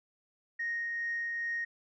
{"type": "tone with tremolo", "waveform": "sine", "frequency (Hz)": 1864.7, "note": "A#6", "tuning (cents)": 0, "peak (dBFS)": -30, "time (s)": [0.59, 1.65], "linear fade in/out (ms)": 10, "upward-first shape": "triangle", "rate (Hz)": 2.4, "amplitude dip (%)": 25, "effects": ["tanh soft clip ceiling -27 dBFS"]}